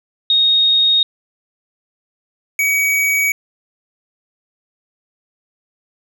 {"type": "tone pair in turn", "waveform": ["sine", "square"], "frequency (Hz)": [3729, 2264], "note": ["A#7", "C#7"], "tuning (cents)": [0, 36], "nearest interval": "major sixth", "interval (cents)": 864, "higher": "first", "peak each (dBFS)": [-10, -14], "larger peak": "first", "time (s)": [[0.3, 1.03], [2.59, 3.32]], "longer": "neither", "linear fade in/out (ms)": 2, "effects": []}